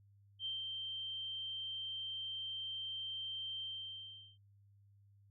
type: tone with ADSR envelope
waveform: sine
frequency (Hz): 3136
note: G7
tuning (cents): 0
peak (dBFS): -37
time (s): 0.39-4.38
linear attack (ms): 64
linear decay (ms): 170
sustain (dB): -3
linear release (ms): 770
effects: added 100 Hz sine -63 dBFS peak until 5.3 s